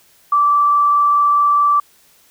sine tone with frequency modulation, 1164 Hz, D6, 16 cents flat, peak -10 dBFS, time 0.32-1.8 s, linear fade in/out 5 ms, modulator 24.7 Hz, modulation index 0.29, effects white hiss -52 dBFS RMS until 2.3 s

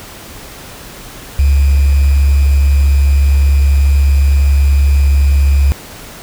sine tone with sample-and-hold, 69.8 Hz, C#2, 13 cents sharp, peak -6 dBFS, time 1.39-5.72 s, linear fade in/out 0 ms, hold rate 2450 Hz, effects pink hiss -32 dBFS RMS until 6.22 s

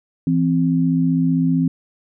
sine tone pair together, 166.09 / 261.6 Hz, E3 / C4, +13 / 0 cents, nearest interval minor sixth, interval 787 cents, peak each -17 dBFS, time 0.27-1.68 s, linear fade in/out 2 ms, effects none

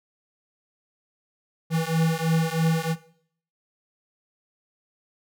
square beating tone pair, 161.2 / 164.3 Hz, E3 / E3, -38 / -5 cents, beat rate 3.1 Hz, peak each -25 dBFS, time 1.7-2.96 s, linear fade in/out 50 ms, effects noise-tail reverb RT60 0.6 s tail -17 dB re dry

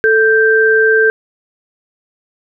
sine tone pair together, 440.3 / 1569 Hz, A4 / G6, +1 / +1 cents, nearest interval octave + minor seventh, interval 2200 cents, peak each -10 dBFS, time 0.04-1.1 s, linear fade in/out 0 ms, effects none

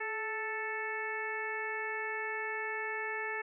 harmonic tone with a mistuned harmonic, 440 Hz, A4, in tune, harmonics 1 / 2 / 3 / 4 / 5 / 6, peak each -41 / -42 / -45 / -38 / -41 / -48 dBFS, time 0-3.42 s, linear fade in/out 10 ms, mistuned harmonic 1, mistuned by -39 cents, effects none

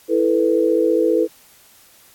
sine chord, E suspended fourth, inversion none, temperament just, 329.6 / 439.5 / 494.4 Hz, E4 / A4 / B4, 0 / -2 / +2 cents, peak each -18 dBFS, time 0.08-1.28 s, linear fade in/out 50 ms, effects white hiss -50 dBFS RMS until 2.14 s + AAC 64 kbps

